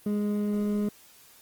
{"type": "tone pair together", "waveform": "triangle", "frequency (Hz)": [207, 415.3], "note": ["G#3", "G#4"], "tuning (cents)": [-5, 0], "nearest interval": "octave", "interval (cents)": 1205, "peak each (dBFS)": [-23, -31], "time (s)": [0.06, 0.89], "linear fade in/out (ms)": 5, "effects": ["white hiss -55 dBFS RMS until 1.41 s", "Opus 24 kbps"]}